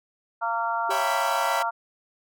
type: harmonic tone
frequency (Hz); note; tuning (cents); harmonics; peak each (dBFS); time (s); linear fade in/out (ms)
230; A#3; -23; 3 / 4 / 5 / 6; -30 / -27 / -33 / -29; 0.41-1.71; 20
type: tone with exponential decay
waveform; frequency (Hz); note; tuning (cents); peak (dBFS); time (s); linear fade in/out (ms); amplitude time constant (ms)
sine; 390; G4; -9; -30; 0.89-1.18; 5; 63
type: chord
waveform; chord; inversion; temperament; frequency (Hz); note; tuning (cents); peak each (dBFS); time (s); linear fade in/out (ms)
sawtooth; C# half-diminished seventh; none; equal; 554.4 / 659.3 / 784 / 987.8; C#5 / E5 / G5 / B5; 0 / 0 / 0 / 0; -28; 0.9-1.63; 10
effects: none